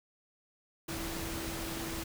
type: tone in noise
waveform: sine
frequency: 329.6 Hz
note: E4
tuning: in tune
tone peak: -41 dBFS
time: 0.88-2.04 s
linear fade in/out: 10 ms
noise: pink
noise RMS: -39 dBFS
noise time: 0.88-2.04 s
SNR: -5 dB
effects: none